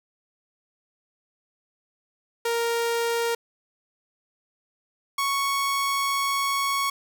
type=tone pair in turn; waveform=sawtooth; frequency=466.2 / 1108.8 Hz; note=A#4 / C#6; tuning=0 / 0 cents; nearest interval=octave + minor third; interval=1500 cents; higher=second; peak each=-19 dBFS; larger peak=neither; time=2.45-3.35 / 5.18-6.9 s; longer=second; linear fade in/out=5 ms; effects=none